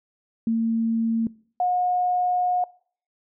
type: tone pair in turn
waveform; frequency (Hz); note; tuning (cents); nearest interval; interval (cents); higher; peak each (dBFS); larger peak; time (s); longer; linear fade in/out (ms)
sine; 227 / 722.1; A#3 / F#5; -46 / -42; octave + minor sixth; 2004; second; -19; neither; 0.47-1.27 / 1.6-2.64; second; 2
effects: noise-tail reverb RT60 0.5 s tail -22 dB re dry